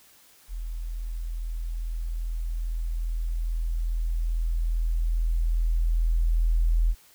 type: tone with level ramp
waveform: sine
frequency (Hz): 41.2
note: E1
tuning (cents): 0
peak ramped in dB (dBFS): -30 to -18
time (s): 0.48-6.95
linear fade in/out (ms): 50
effects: white hiss -56 dBFS RMS until 7.14 s